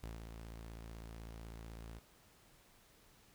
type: tone with ADSR envelope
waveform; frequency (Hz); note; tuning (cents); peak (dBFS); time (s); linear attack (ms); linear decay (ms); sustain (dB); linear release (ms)
sawtooth; 56; A1; +31; -39; 0.03-2; 6; 170; -5; 23
effects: pink hiss -66 dBFS RMS until 3.34 s